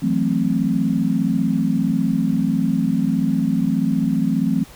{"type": "chord", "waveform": "sine", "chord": "F# half-diminished seventh", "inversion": "third", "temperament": "equal", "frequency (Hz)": [164.81, 185, 220, 261.6], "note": ["E3", "F#3", "A3", "C4"], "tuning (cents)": [0, 0, 0, 0], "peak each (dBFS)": [-23, -22, -21, -21], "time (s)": [0.02, 4.64], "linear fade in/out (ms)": 10, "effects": ["pink hiss -44 dBFS RMS until 4.75 s"]}